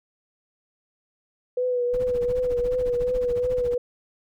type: tone with vibrato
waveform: sine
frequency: 493.9 Hz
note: B4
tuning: in tune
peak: -21 dBFS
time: 1.57-3.78 s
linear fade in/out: 5 ms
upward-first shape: triangle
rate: 2.7 Hz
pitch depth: 37 cents each way
type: noise with tremolo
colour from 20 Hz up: brown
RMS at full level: -32 dBFS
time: 1.93-3.75 s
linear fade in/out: 10 ms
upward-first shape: sine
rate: 14 Hz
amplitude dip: 95%
effects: none